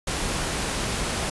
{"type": "noise", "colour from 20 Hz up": "pink", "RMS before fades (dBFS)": -27, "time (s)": [0.07, 1.3], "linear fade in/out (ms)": 5, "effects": ["resampled to 24000 Hz"]}